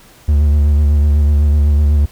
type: tone with vibrato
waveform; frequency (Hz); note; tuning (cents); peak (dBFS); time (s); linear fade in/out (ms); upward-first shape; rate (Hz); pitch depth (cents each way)
triangle; 73.42; D2; 0; -6; 0.28-2.06; 10; sine; 8; 40
effects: pink hiss -44 dBFS RMS until 2.11 s